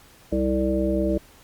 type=harmonic tone with a mistuned harmonic; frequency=65.2 Hz; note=C2; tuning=5 cents flat; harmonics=1 / 3 / 5 / 7 / 9; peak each=-27 / -26 / -24 / -30 / -26 dBFS; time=0.32-1.18 s; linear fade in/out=5 ms; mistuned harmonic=7; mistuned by=-23 cents; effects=pink hiss -52 dBFS RMS until 1.43 s + Opus 48 kbps